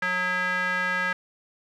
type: tone with band-pass filter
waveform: square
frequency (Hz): 182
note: F#3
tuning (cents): -28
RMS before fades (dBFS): -26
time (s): 0.02-1.13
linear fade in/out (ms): 5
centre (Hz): 1700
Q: 4.2
effects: none